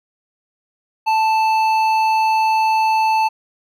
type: tone with hard clipping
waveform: sine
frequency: 880 Hz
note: A5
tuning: in tune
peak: -15 dBFS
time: 1.06-3.29 s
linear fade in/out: 20 ms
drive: 9 dB
effects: none